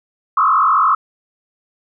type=tone with frequency modulation; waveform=sine; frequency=1192 Hz; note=D6; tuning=25 cents sharp; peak=-10 dBFS; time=0.37-0.95 s; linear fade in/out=5 ms; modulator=47.2 Hz; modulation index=3; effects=none